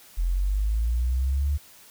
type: linear sweep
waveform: sine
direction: up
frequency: 41.23 to 73.42 Hz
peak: -21 dBFS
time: 0.17-1.58 s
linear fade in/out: 20 ms
effects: white hiss -51 dBFS RMS until 1.9 s